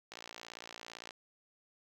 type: click train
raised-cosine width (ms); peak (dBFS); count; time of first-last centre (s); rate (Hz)
0.2; -28; 58; 0.12-1.108; 57.7
effects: high-pass 80 Hz 12 dB/octave + 9-bit